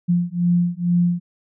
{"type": "beating tone pair", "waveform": "sine", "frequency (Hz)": [173.7, 175.9], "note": ["F3", "F3"], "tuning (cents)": [-9, 13], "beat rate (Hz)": 2.2, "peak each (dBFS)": -19, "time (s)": [0.08, 1.2], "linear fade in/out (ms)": 20, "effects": []}